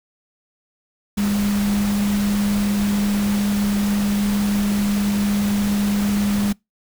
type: tone in noise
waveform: sine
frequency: 203.9 Hz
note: G#3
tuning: 32 cents flat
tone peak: -17 dBFS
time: 1.17-6.53 s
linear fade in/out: 10 ms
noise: pink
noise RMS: -29 dBFS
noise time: 1.17-6.53 s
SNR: +9 dB
effects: noise-tail reverb RT60 0.2 s tail -26 dB re dry